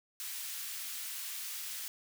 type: high-pass noise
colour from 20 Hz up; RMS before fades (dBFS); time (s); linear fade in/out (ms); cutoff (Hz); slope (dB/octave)
white; -41; 0.2-1.88; 0; 1700; 12
effects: none